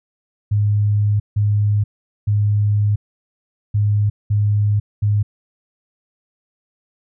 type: tone bursts at uneven times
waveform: sine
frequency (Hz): 103.83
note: G#2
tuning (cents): 0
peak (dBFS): -13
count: 6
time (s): 0.51-1.2 / 1.36-1.84 / 2.27-2.96 / 3.74-4.1 / 4.3-4.8 / 5.02-5.23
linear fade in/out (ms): 10
effects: none